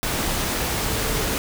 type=tone in noise; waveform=sine; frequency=443.2 Hz; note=A4; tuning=13 cents sharp; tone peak=-32 dBFS; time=0.88-1.37 s; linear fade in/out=0 ms; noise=pink; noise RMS=-24 dBFS; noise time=0.03-1.38 s; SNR=-11 dB; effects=none